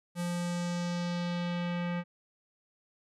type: tone with low-pass filter sweep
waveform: square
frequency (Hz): 174.61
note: F3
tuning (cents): 0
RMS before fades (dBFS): -33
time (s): 0.15-2.04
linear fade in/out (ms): 50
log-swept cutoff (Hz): 11000 to 2200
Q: 1.6
effects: none